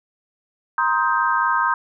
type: chord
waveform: sine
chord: C minor seventh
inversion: third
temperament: just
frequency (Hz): 941.9 / 1046.5 / 1255.8 / 1569.8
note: Bb5 / C6 / Eb6 / G6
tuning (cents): +18 / 0 / +16 / +2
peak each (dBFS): -22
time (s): 0.78-1.74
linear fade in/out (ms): 2
effects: none